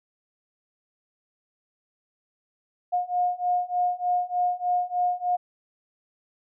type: beating tone pair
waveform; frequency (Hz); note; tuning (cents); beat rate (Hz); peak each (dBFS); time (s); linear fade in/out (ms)
sine; 715 / 718.3; F5 / F5; +41 / +48; 3.3; -26 / -25; 2.92-5.37; 20
effects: none